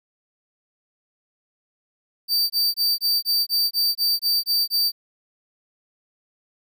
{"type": "tone bursts", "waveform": "45% pulse", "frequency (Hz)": 4636, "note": "D8", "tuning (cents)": -23, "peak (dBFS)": -17, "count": 11, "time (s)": [2.28, 4.92], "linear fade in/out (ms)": 50, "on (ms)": 220, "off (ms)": 22, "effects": []}